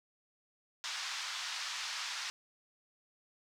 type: band-pass noise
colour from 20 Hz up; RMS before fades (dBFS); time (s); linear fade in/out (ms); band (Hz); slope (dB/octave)
white; -40; 0.84-2.3; 0; 940 to 5700; 24
effects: none